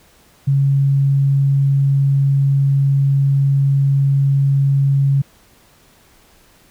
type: tone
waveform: sine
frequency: 138.3 Hz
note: C#3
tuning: 4 cents flat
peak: -11 dBFS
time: 0.47-5.22 s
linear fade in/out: 10 ms
effects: pink hiss -51 dBFS RMS until 6.7 s